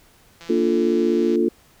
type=click train; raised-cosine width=0.2 ms; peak=-24 dBFS; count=160; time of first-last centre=0.41-1.356 s; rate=168 Hz
type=chord; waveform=sine; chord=Bb major seventh; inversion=none; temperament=equal; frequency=233.1 / 293.7 / 349.2 / 440 Hz; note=Bb3 / D4 / F4 / A4; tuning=0 / 0 / 0 / 0 cents; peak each=-22 / -24 / -19 / -23 dBFS; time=0.49-1.49 s; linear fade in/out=10 ms
effects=pink hiss -54 dBFS RMS until 1.8 s